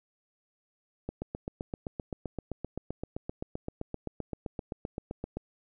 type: click train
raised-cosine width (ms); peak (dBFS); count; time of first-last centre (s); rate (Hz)
2; -21; 34; 1.09-5.37; 7.71
effects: none